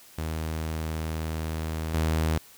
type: tone pair in turn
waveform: sawtooth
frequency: 79.5 / 79.5 Hz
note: D#2 / D#2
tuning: +38 / +38 cents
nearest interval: unison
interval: 0 cents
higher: neither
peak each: -25 / -19 dBFS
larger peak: second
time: 0.18-1.94 / 1.94-2.38 s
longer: first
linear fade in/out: 5 ms
effects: white hiss -52 dBFS RMS until 2.57 s